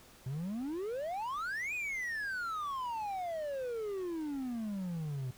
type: exponential two-way sweep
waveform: triangle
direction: up then down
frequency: 123.7 to 2526 to 123.7 Hz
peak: -33 dBFS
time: 0.26-5.31 s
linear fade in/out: 5 ms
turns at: 1.74 s
effects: pink hiss -58 dBFS RMS until 5.37 s